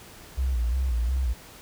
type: tone with vibrato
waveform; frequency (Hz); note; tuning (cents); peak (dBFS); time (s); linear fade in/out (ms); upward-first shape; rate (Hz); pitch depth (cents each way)
sine; 61.7; B1; -1; -22; 0.37-1.34; 20; square; 2.8; 92
effects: pink hiss -47 dBFS RMS until 1.61 s